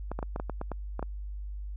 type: clicks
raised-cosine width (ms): 1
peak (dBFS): -20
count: 10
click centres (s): 0.116 / 0.19 / 0.228 / 0.361 / 0.399 / 0.497 / 0.614 / 0.717 / 0.994 / 1.027
effects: added 50 Hz sine -35 dBFS peak until 1.76 s